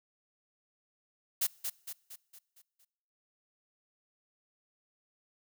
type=noise with echo; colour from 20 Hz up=blue; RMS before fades=-29 dBFS; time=1.41-1.47 s; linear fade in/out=10 ms; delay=230 ms; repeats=6; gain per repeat=-6 dB; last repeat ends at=2.85 s; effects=noise-tail reverb RT60 1.0 s tail -24 dB re dry